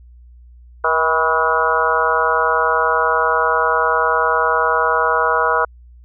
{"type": "harmonic tone with a mistuned harmonic", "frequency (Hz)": 160, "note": "D#3", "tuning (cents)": 49, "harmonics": [3, 4, 5, 6, 7, 8, 9], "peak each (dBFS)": [-21, -22, -25, -20, -22, -20, -20], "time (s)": [0.84, 5.65], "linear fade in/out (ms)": 5, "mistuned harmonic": 6, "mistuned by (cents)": 53, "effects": ["added 60 Hz sine -40 dBFS peak until 6.04 s"]}